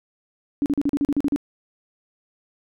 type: tone bursts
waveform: sine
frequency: 285.5 Hz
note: D4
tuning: 49 cents flat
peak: -17 dBFS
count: 10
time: 0.62-1.361 s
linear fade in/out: 0 ms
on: 39 ms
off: 39 ms
effects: none